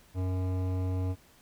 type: tone with hard clipping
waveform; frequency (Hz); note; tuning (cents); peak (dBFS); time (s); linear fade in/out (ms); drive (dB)
sine; 92.5; F#2; 0; -30; 0.14-1.16; 50; 15
effects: pink hiss -60 dBFS RMS until 1.41 s

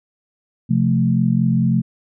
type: chord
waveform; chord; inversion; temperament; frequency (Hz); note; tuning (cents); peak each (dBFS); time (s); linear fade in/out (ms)
sine; F major; second; equal; 130.81 / 174.61 / 220; C3 / F3 / A3; 0 / 0 / 0; -18; 0.69-1.82; 20
effects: none

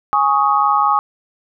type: chord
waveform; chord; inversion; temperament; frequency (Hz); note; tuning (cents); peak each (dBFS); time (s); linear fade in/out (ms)
sine; Ab suspended fourth; none; equal with one note detuned; 830.6 / 1108.7 / 1253.2; Ab5 / Db6 / Eb6; 0 / 0 / +12; -16; 0.13-0.99; 0
effects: none

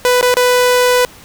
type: tone with dropouts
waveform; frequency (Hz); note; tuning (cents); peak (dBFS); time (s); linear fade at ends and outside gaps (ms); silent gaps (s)
sawtooth; 496.1; B4; +8; -5; 0.05-1.05; 0; 0.211-0.227 / 0.341-0.369
effects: pink hiss -39 dBFS RMS until 1.24 s

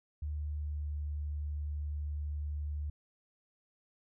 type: tone with pitch glide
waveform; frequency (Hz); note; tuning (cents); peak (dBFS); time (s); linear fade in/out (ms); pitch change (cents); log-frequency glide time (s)
sine; 74.7 to 74.01; D2 to D2; +30 to +14; -34; 0.22-2.9; 5; -16; 0.48-0.9
effects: none

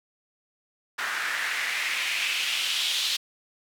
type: noise with band-pass filter sweep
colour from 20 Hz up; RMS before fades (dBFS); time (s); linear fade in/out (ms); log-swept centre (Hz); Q
white; -28; 0.98-3.17; 10; 1500 to 3700; 2.7
effects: none

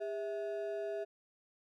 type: ring-modulated tone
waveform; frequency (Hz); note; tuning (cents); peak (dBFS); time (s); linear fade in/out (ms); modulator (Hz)
triangle; 529; C5; +19; -31; 0-1.05; 20; 124
effects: none

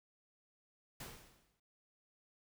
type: noise with exponential decay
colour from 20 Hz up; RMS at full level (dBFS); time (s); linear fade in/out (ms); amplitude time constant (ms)
pink; -45; 1-1.6; 5; 130
effects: none

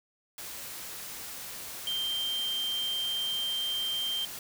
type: tone in noise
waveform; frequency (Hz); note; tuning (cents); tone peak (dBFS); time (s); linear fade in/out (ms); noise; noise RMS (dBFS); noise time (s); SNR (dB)
sine; 3150; G7; +8; -29; 1.87-4.25; 2; white; -41; 0.38-4.39; +9
effects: none

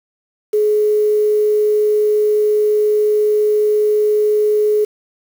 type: tone with quantisation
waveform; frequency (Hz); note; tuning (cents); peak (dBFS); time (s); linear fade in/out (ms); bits
sine; 422.8; G#4; +31; -11; 0.53-4.85; 10; 6
effects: none

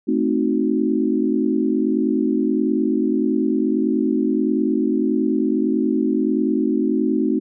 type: chord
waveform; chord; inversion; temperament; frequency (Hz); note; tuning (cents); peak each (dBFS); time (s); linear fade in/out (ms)
sine; A diminished seventh; none; equal; 220 / 261.6 / 311.1 / 370; A3 / C4 / Eb4 / Gb4; 0 / 0 / 0 / 0; -22 / -21 / -21 / -24; 0.07-7.4; 20
effects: none

